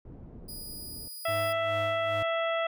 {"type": "low-pass noise", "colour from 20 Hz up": "pink", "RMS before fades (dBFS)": -46, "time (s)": [0.05, 1.08], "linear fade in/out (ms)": 2, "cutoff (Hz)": 380, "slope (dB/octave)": 12}
{"type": "tone", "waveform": "10% pulse", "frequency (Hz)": 4930, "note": "D#8", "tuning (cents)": -17, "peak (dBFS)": -33, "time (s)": [0.48, 1.53], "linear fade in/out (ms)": 10}
{"type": "harmonic tone", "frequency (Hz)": 662, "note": "E5", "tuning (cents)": 7, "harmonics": [1, 2, 3, 4, 5], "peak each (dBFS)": [-28, -33, -36, -40, -40], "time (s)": [1.25, 2.67], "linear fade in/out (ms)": 5}
{"type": "tone with tremolo", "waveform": "square", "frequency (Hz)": 103.83, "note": "G#2", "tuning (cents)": 0, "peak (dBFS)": -36, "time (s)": [1.28, 2.23], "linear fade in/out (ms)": 5, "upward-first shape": "sine", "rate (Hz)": 2.4, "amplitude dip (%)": 70}
{"effects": []}